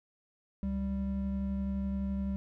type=tone pair together; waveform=triangle; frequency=69.3 / 196.16 Hz; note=C#2 / G3; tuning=0 / +1 cents; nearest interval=octave + tritone; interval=1801 cents; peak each=-34 / -30 dBFS; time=0.63-2.36 s; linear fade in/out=0 ms; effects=none